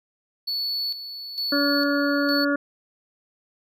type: tone with tremolo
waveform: triangle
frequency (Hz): 4435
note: C#8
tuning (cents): 0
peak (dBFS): -23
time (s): 0.47-2.45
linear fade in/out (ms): 10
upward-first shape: square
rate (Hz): 1.1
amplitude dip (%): 65
type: harmonic tone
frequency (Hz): 285.4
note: D4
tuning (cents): -49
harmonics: 1 / 2 / 4 / 5 / 6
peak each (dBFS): -22 / -26 / -33 / -26 / -33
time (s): 1.52-2.56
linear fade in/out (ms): 5
effects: none